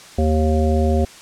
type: harmonic tone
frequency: 77.78 Hz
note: D#2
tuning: in tune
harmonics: 1 / 3 / 5 / 7 / 9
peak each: -16 / -21 / -23 / -24 / -26 dBFS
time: 0.18-1.05 s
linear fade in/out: 5 ms
effects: white hiss -41 dBFS RMS until 1.21 s + low-pass 8000 Hz 12 dB/octave